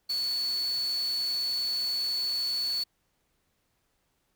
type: tone in noise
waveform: sine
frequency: 4435 Hz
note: C#8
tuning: in tune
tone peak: -27 dBFS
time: 0.09-2.84 s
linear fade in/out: 10 ms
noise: white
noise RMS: -44 dBFS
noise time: 0.09-2.84 s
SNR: +14 dB
effects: pink hiss -74 dBFS RMS until 4.35 s